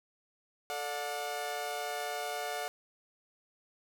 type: chord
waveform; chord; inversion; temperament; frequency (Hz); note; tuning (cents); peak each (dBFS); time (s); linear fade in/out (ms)
sawtooth; D major; second; equal with one note detuned; 440 / 587.3 / 723.1; A4 / D5 / F#5; 0 / 0 / -40; -38 / -37 / -33; 0.7-2.68; 0
effects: none